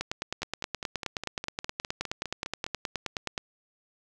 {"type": "two click trains", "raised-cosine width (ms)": 0.2, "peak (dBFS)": [-13, -17], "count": [33, 12], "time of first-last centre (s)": [[0.01, 3.378], [0.42, 2.665]], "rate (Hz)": [9.5, 4.9], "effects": []}